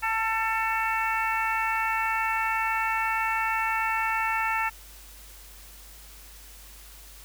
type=harmonic tone with a mistuned harmonic; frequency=445.1 Hz; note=A4; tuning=20 cents sharp; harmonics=2 / 3 / 4 / 5 / 6; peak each=-28 / -30 / -31 / -32 / -33 dBFS; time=0.02-4.7 s; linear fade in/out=20 ms; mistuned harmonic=3; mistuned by=+17 cents; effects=added 50 Hz sine -48 dBFS peak until 7.24 s + white hiss -49 dBFS RMS until 7.24 s